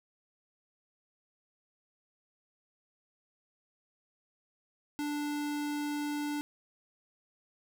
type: tone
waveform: square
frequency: 293.7 Hz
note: D4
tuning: in tune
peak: -33 dBFS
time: 4.99-6.41 s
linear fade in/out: 0 ms
effects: none